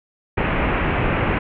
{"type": "low-pass noise", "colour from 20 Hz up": "pink", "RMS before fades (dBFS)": -20, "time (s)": [0.37, 1.39], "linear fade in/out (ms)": 10, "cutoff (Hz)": 2700, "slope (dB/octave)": 48, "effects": []}